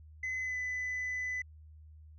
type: tone with pitch glide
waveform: sine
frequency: 2031 to 2002 Hz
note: B6 to B6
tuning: +48 to +23 cents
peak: -31 dBFS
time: 0.23-1.42 s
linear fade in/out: 5 ms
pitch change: -25 cents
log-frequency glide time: 0.41-0.56 s
effects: tanh soft clip ceiling -32 dBFS + added 77 Hz sine -51 dBFS peak until 2.18 s